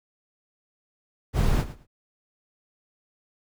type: noise with echo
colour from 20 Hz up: brown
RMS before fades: -21 dBFS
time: 1.33-1.65 s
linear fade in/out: 50 ms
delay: 110 ms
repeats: 2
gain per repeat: -15 dB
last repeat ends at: 1.87 s
effects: none